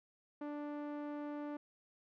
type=tone with low-pass filter; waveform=sawtooth; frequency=293.7 Hz; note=D4; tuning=in tune; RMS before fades=-43 dBFS; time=0.41-1.57 s; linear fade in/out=5 ms; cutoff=1200 Hz; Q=0.69; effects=none